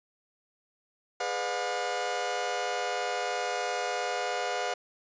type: chord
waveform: sawtooth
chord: G# diminished seventh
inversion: none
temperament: just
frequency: 415.3 / 498.4 / 598 / 717.6 Hz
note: G#4 / B4 / D5 / F5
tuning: 0 / +16 / +31 / +47 cents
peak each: -34 / -31 / -34 / -28 dBFS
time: 1.2-4.74 s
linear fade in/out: 5 ms
effects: resampled to 16000 Hz